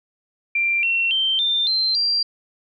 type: tone with pitch steps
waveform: sine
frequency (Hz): 2368 / 2720 / 3125 / 3589 / 4123 / 4736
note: D7 / F7 / G7 / A7 / C8 / D8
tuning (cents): +14 / -46 / -6 / +34 / -26 / +14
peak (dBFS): -17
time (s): 0.55-2.23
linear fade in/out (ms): 5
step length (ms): 280
effects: none